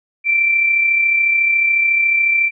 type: tone pair together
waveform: sine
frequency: 2314 / 2348 Hz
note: D7 / D7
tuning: -26 / -1 cents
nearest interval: unison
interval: 25 cents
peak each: -24 / -12 dBFS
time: 0.24-2.51 s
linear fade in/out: 50 ms
effects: none